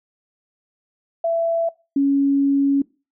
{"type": "tone pair in turn", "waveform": "sine", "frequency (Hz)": [667, 278.2], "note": ["E5", "C#4"], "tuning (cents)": [20, 6], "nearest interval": "octave + minor third", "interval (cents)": 1514, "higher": "first", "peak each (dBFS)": [-17, -14], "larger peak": "second", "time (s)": [[1.24, 1.69], [1.96, 2.82]], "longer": "second", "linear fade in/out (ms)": 5, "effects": ["noise-tail reverb RT60 0.3 s tail -22 dB re dry"]}